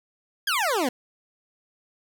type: exponential sweep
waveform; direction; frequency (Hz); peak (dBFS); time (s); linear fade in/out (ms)
20% pulse; down; 1700 to 233.1; -17; 0.47-0.89; 5
effects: none